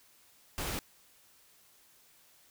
pink noise, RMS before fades -36 dBFS, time 0.58-0.79 s, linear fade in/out 0 ms, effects white hiss -63 dBFS RMS until 2.5 s

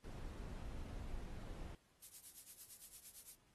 brown noise, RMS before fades -48 dBFS, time 0.04-1.75 s, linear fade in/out 2 ms
violet noise with tremolo, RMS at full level -49 dBFS, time 2.02-3.36 s, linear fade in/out 10 ms, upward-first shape triangle, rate 8.8 Hz, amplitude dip 90%
effects pink hiss -75 dBFS RMS until 3.54 s + AAC 32 kbps

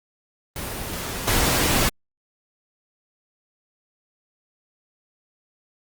pink noise with level steps, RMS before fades -30 / -20 dBFS, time 0.56-1.89 s, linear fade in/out 2 ms, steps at 1.27 s, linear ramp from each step 10 ms, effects Opus 24 kbps

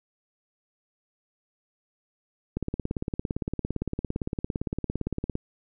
click train, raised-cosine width 3 ms, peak -15 dBFS, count 50, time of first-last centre 2.57-5.354 s, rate 17.6 Hz, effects none

